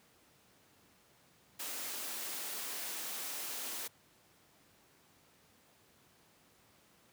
white high-pass noise, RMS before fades -41 dBFS, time 1.59-3.88 s, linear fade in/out 10 ms, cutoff 220 Hz, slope 24 dB/octave, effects pink hiss -66 dBFS RMS until 7.12 s + high-pass 100 Hz 12 dB/octave

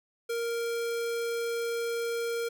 square tone, 466.2 Hz, A#4, in tune, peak -30 dBFS, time 0.29-2.49 s, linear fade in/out 10 ms, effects none

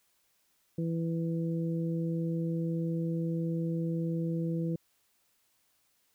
harmonic tone, 165.6 Hz, E3, 8 cents sharp, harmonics 1 / 2 / 3, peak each -30 / -36 / -40 dBFS, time 0.78-4.76 s, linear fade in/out 5 ms, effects white hiss -72 dBFS RMS until 6.14 s

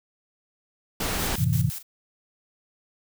pink noise, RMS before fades -27 dBFS, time 1-1.36 s, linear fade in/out 5 ms
blue noise with tremolo, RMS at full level -34 dBFS, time 1.19-1.83 s, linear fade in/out 10 ms, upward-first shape square, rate 5.9 Hz, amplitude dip 75%
sine chord, F# half-diminished seventh, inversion none, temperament just, 92.5 / 111 / 133.2 / 166.5 Hz, F#2 / A2 / C3 / E3, 0 / +16 / +31 / +18 cents, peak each -27 / -25 / -24 / -26 dBFS, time 1.38-1.7 s, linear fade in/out 10 ms
effects none

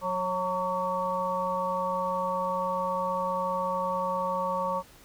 harmonic tone with a mistuned harmonic, 182.7 Hz, F#3, 22 cents flat, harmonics 1 / 3 / 5 / 6, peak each -38 / -31 / -31 / -31 dBFS, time 0.01-4.83 s, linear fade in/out 50 ms, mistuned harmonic 6, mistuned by +49 cents, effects pink hiss -54 dBFS RMS until 5.04 s

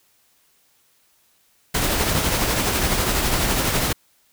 pink noise with tremolo, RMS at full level -19 dBFS, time 1.74-3.93 s, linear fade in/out 10 ms, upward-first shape triangle, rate 12 Hz, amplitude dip 40%, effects white hiss -61 dBFS RMS until 4.32 s

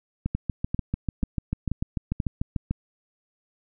two click trains, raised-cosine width 5 ms, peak -13 / -13 dBFS, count 5 / 17, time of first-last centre 0.26-2.202 / 0.35-2.71 s, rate 2.06 / 6.78 Hz, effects none

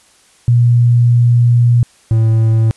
sine / triangle tone pair in turn, 120 / 111.88 Hz, B2 / A2, -49 / +29 cents, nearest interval minor second, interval 122 cents, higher first, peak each -6 dBFS, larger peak neither, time 0.48-1.83 / 2.11-2.71 s, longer first, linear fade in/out 0 ms, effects white hiss -49 dBFS RMS until 2.76 s + resampled to 24000 Hz

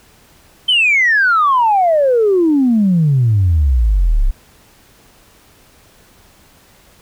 sine exponential sweep, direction down, 3136 to 30.91 Hz, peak -8 dBFS, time 0.68-4.31 s, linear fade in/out 10 ms, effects tanh soft clip ceiling -5 dBFS + pink hiss -48 dBFS RMS until 7.01 s

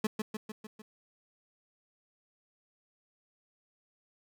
30% pulse tone with echo, 215.8 Hz, A3, 33 cents flat, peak -24 dBFS, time 0.04-0.07 s, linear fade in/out 5 ms, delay 150 ms, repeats 5, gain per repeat -4 dB, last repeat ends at 0.82 s, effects none

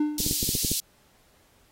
triangle tone with exponential decay, 300 Hz, D4, 37 cents sharp, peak -17 dBFS, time 0-0.46 s, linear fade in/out 5 ms, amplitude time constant 98 ms
pink high-pass noise, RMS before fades -28 dBFS, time 0.18-0.8 s, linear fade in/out 2 ms, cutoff 4000 Hz, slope 24 dB/octave
clicks, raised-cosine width 3 ms, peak -18 dBFS, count 8, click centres 0.203 / 0.264 / 0.311 / 0.429 / 0.491 / 0.552 / 0.648 / 0.716 s
effects pink hiss -62 dBFS RMS until 1.71 s + AAC 48 kbps

